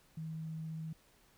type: tone with vibrato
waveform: sine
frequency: 159.4 Hz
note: D#3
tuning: 42 cents sharp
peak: -39 dBFS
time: 0.17-0.93 s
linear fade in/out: 5 ms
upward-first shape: triangle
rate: 15 Hz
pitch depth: 8 cents each way
effects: pink hiss -67 dBFS RMS until 1.37 s